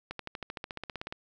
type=accelerating click train; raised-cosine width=0.3 ms; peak=-21 dBFS; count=16; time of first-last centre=0.11-1.125 s; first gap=83 ms; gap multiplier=0.97; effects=none